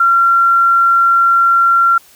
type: tone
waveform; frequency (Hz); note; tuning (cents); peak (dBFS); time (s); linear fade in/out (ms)
sine; 1370; F6; -34; -7; 0-1.98; 5
effects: white hiss -45 dBFS RMS until 2.15 s